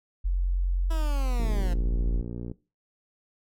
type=tone; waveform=sine; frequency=44.83 Hz; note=F1; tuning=46 cents sharp; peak=-22 dBFS; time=0.24-2.22 s; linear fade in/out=20 ms
type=linear sweep; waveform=15% pulse; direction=down; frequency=330 to 170.2 Hz; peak=-29 dBFS; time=0.9-1.74 s; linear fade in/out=10 ms
type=click train; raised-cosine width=3 ms; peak=-23 dBFS; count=67; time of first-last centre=1.4-2.515 s; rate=59.2 Hz
effects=noise-tail reverb RT60 0.3 s tail -20 dB re dry

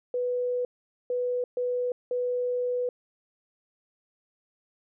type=tone bursts at uneven times; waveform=sine; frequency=493.9 Hz; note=B4; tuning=in tune; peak=-25 dBFS; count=4; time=0.14-0.65 / 1.1-1.44 / 1.57-1.92 / 2.11-2.89 s; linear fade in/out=2 ms; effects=none

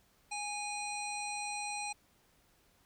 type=harmonic tone; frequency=824 Hz; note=G#5; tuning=14 cents flat; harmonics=1 / 3 / 5 / 7 / 9 / 10; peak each=-40 / -41 / -46 / -48 / -53 / -46 dBFS; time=0.31-1.93 s; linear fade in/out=10 ms; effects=pink hiss -69 dBFS RMS until 2.85 s

